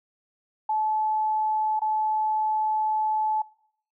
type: tone with dropouts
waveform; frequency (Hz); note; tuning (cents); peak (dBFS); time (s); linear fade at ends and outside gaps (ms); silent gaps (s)
sine; 864; A5; -32; -22; 0.69-3.42; 5; 1.794-1.817
effects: noise-tail reverb RT60 0.7 s tail -23 dB re dry